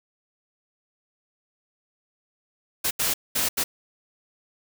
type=noise bursts at uneven times; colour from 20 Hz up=white; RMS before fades=-24 dBFS; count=4; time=2.84-2.91 / 2.99-3.14 / 3.35-3.49 / 3.57-3.64 s; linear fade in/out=10 ms; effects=none